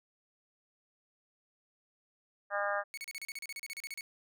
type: harmonic tone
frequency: 202.5 Hz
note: G#3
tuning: 43 cents flat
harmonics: 3 / 4 / 5 / 6 / 7 / 8 / 9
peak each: -35 / -38 / -45 / -37 / -41 / -37 / -43 dBFS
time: 2.5-2.84 s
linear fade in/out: 50 ms
type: tone bursts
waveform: sawtooth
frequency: 2217 Hz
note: C#7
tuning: in tune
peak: -36 dBFS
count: 16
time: 2.94-4.009 s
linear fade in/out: 0 ms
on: 34 ms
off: 35 ms
effects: none